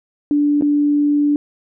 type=tone with dropouts; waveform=sine; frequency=291.9 Hz; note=D4; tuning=10 cents flat; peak=-12 dBFS; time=0.31-1.36 s; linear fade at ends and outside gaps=1 ms; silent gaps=0.611-0.622 s; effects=none